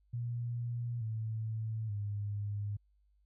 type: tone with pitch steps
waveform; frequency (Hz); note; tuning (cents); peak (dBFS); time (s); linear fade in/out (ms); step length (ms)
sine; 119.3 / 110.67 / 102.66; A#2 / A2 / G#2; +41 / +11 / -20; -34; 0.13-2.77; 10; 880
effects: added 50 Hz sine -67 dBFS peak until 3.25 s